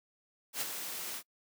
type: noise with ADSR envelope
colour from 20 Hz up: white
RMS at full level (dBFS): -33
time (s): 0.53-1.23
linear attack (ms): 82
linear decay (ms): 27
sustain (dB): -7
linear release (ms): 64
effects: noise-tail reverb RT60 0.1 s tail -26 dB re dry + high-pass 200 Hz 12 dB/octave